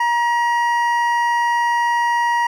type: tone pair together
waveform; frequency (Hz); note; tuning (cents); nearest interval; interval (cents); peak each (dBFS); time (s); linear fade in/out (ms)
triangle; 946.8 / 1910; A#5 / A#6; +27 / +42; octave; 1215; -14 / -20; 0-2.47; 5
effects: none